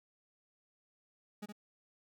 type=tone with echo; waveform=40% pulse; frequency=208 Hz; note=G#3; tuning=3 cents sharp; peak=-40 dBFS; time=1.42-1.46 s; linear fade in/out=10 ms; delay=65 ms; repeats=1; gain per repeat=-4 dB; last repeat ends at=1.525 s; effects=none